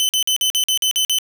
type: tone bursts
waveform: sawtooth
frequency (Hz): 3040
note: F#7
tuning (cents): +46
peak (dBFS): -12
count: 9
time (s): 0-1.186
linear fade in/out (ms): 0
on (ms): 90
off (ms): 47
effects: none